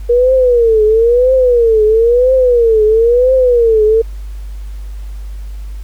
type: tone with vibrato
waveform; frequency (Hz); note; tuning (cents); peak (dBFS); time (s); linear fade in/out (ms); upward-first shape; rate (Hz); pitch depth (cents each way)
sine; 472.4; A#4; +23; -6; 0.09-4.02; 10; triangle; 1; 190
effects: added 50 Hz sine -22 dBFS peak until 5.83 s + pink hiss -46 dBFS RMS until 5.83 s